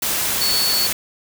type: tone in noise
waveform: sine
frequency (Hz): 4436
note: C#8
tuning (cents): 0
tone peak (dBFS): -18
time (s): 0.41-0.87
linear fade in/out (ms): 5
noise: white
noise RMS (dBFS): -21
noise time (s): 0.02-0.93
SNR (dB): 0
effects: none